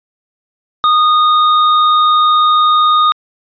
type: tone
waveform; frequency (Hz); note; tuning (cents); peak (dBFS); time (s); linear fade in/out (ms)
square; 1233; D#6; -16; -8; 0.84-3.12; 0
effects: resampled to 11025 Hz